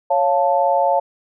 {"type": "chord", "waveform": "sine", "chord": "Db augmented", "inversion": "none", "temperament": "equal", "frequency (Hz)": [554.4, 698.5, 880], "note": ["Db5", "F5", "A5"], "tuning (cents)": [0, 0, 0], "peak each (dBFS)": -18, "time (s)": [0.1, 1], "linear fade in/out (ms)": 10, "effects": []}